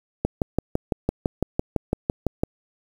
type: click train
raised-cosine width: 2 ms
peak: -7 dBFS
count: 14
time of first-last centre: 0.25-2.435 s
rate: 5.95 Hz
effects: 7-bit